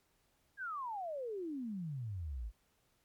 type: exponential sweep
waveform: sine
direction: down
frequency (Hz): 1661 to 49.35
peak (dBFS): -38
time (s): 0.57-2.52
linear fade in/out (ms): 50
effects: pink hiss -75 dBFS RMS until 3.04 s + MP3 96 kbps